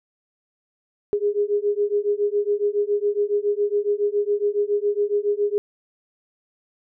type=beating tone pair; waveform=sine; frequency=408 / 415.2 Hz; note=G#4 / G#4; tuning=-31 / 0 cents; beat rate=7.2 Hz; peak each=-22 dBFS; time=1.13-5.58 s; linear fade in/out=0 ms; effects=none